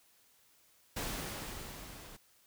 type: noise with level ramp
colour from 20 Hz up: pink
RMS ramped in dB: -37 to -52 dBFS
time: 0.96-2.17 s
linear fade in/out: 10 ms
effects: white hiss -67 dBFS RMS until 2.46 s